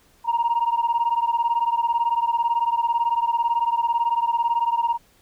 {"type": "beating tone pair", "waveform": "sine", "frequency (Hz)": [930, 948], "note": ["A#5", "A#5"], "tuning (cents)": [-4, 29], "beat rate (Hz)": 18, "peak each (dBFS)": [-20, -21], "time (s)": [0.24, 4.98], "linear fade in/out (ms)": 50, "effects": ["tanh soft clip ceiling -14 dBFS", "pink hiss -58 dBFS RMS until 5.21 s"]}